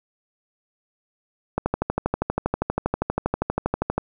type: click train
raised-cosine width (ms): 1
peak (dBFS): -7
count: 31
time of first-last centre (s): 1.58-3.98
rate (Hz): 12.5
effects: none